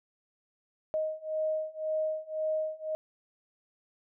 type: beating tone pair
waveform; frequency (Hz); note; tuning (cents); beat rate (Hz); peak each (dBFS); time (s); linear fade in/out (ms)
sine; 624 / 625.9; D#5 / D#5; +5 / +10; 1.9; -33 / -32; 0.94-2.95; 0
effects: none

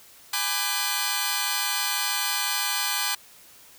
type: tone cluster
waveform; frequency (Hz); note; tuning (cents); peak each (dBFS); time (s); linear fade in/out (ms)
10% pulse; 826 / 992 / 1185 / 1524 / 4236; G#5 / B5 / D6 / G6 / C8; -10 / +7 / +15 / -49 / +21; -23; 0.33-3.15; 5
effects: white hiss -51 dBFS RMS until 3.78 s

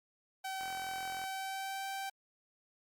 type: tone with pitch glide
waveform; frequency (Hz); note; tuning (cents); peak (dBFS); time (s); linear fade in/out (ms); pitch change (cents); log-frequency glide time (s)
sawtooth; 766 to 778.5; G5 to G5; -40 to -12; -34; 0.44-2.1; 10; +28; 1.2-1.87
type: click train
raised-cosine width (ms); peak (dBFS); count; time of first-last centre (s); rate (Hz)
0.5; -34; 28; 0.61-1.239; 42.9
effects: Opus 48 kbps

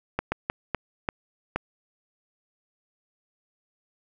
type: slowing click train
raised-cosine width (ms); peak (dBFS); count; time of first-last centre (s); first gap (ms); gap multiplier
0.5; -10; 6; 0.19-1.56; 130; 1.38
effects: none

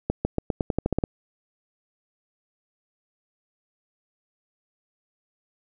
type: accelerating click train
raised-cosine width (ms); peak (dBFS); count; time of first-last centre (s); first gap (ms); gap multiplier
2; -9; 11; 0.1-1.038; 150; 0.89
effects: none

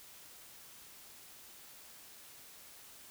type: silence
effects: white hiss -55 dBFS RMS until 3.1 s

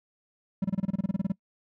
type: tone bursts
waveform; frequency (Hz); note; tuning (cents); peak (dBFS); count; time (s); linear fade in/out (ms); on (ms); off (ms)
triangle; 192.2; G3; -34; -21; 14; 0.62-1.321; 5; 25; 27
effects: noise-tail reverb RT60 0.1 s tail -22 dB re dry

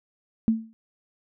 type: tone with exponential decay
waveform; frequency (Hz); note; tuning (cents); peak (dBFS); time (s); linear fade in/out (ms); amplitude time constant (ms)
sine; 223.5; A3; +27; -14; 0.48-0.73; 0; 53
effects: none

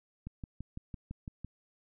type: click train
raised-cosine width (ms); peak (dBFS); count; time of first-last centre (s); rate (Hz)
5; -28; 8; 0.27-1.446; 5.95
effects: none

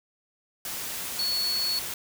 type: tone in noise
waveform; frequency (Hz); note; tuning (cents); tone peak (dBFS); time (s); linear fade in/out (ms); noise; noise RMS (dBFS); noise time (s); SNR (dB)
sine; 4400; C#8; -14; -25; 1.19-1.79; 2; white; -34; 0.65-1.94; +6
effects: none

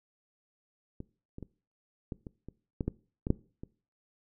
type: clicks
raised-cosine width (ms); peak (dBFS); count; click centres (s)
3; -27 / -29 / -28 / -23 / -29 / -30 / -18 / -17 / -20 / -11 / -28; 11; 1.004 / 1.384 / 1.427 / 2.122 / 2.268 / 2.486 / 2.808 / 2.88 / 3.269 / 3.304 / 3.635
effects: noise-tail reverb RT60 0.4 s tail -21 dB re dry

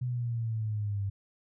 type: exponential sweep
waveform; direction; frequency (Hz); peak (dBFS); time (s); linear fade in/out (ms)
sine; down; 126.1 to 98; -29; 0.01-1.1; 10
effects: none

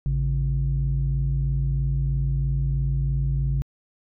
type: tone pair together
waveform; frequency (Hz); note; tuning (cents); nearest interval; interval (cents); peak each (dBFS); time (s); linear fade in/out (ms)
sine; 54.65 / 137.7; A1 / C#3; -11 / -11; octave + major third; 1600; -22; 0.06-3.62; 0
effects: tanh soft clip ceiling -15 dBFS

